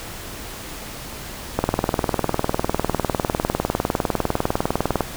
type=click train; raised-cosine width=1 ms; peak=-4 dBFS; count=69; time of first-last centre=1.59-5.007 s; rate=19.9 Hz; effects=pink hiss -34 dBFS RMS until 5.16 s